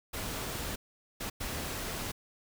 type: noise bursts at uneven times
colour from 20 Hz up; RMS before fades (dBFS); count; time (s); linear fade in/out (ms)
pink; -37; 3; 0.13-0.76 / 1.2-1.3 / 1.4-2.12; 10
effects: none